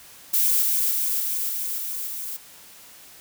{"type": "noise with echo", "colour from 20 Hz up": "violet", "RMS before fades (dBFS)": -20, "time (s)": [0.33, 0.63], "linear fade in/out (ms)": 10, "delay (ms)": 290, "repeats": 6, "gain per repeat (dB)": -2, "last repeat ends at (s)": 2.37, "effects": ["white hiss -47 dBFS RMS until 3.2 s"]}